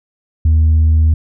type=tone; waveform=sine; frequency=79 Hz; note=D#2; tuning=27 cents sharp; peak=-5 dBFS; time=0.45-1.14 s; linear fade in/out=5 ms; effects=tanh soft clip ceiling -6 dBFS